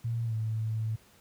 sine tone with pitch glide, 116 to 110.44 Hz, A#2 to A2, -8 to +7 cents, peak -28 dBFS, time 0.04-0.96 s, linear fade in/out 10 ms, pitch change -85 cents, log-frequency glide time 0.25-0.34 s, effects pink hiss -60 dBFS RMS until 1.2 s + high-pass 60 Hz 12 dB/octave

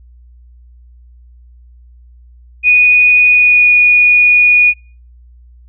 sine tone with pitch glide, 2472 to 2456 Hz, D#7 to D#7, -12 to -23 cents, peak -4 dBFS, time 2.63-4.74 s, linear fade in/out 50 ms, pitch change -11 cents, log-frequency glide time 3.31-3.71 s, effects noise-tail reverb RT60 0.4 s tail -25 dB re dry + added 60 Hz sine -38 dBFS peak until 5.68 s

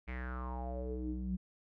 square tone with low-pass filter sweep, 62.8 Hz, B1, 30 cents sharp, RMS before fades -39 dBFS, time 0.07-1.37 s, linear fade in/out 20 ms, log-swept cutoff 2300 to 180 Hz, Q 7, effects none

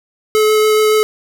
square tone with vibrato, 429.9 Hz, A4, 40 cents flat, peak -10 dBFS, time 0.35-1.03 s, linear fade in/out 0 ms, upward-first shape triangle, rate 7.1 Hz, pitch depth 9 cents each way, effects none

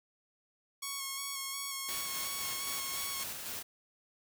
5% pulse tone with vibrato, 1100 Hz, C#6, 14 cents flat, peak -25 dBFS, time 0.82-3.24 s, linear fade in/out 10 ms, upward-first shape square, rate 2.8 Hz, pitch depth 19 cents each way
white noise with tremolo, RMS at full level -40 dBFS, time 1.88-3.63 s, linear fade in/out 10 ms, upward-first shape square, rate 3.8 Hz, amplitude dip 30%
effects none

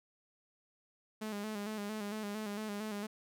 sawtooth tone with vibrato, 210 Hz, G#3, 19 cents sharp, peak -34 dBFS, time 1.21-3.07 s, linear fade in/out 10 ms, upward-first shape square, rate 4.4 Hz, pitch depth 51 cents each way, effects none

